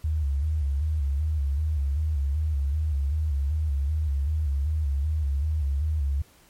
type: tone with vibrato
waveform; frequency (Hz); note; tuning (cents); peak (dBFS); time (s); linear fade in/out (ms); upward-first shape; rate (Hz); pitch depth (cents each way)
sine; 73.42; D2; 0; -22; 0.04-6.22; 5; square; 2.6; 94
effects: pink hiss -57 dBFS RMS until 6.49 s + MP3 64 kbps